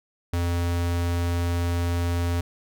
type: tone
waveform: square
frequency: 86.4 Hz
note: F2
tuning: 18 cents flat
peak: -23 dBFS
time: 0.33-2.41 s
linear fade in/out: 5 ms
effects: none